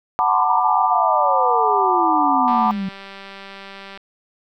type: chord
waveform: sine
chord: B minor seventh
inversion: second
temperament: just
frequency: 740.8 / 889 / 987.8 / 1185.3 Hz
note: F#5 / A5 / B5 / D6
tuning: +2 / +18 / 0 / +16 cents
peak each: -20 dBFS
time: 0.19-2.71 s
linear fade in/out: 0 ms
type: exponential sweep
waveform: sine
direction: down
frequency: 1124 to 186.8 Hz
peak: -21 dBFS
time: 0.28-2.89 s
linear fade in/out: 5 ms
type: click train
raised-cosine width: 0.3 ms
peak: -21 dBFS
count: 294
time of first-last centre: 2.48-3.975 s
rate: 196 Hz
effects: none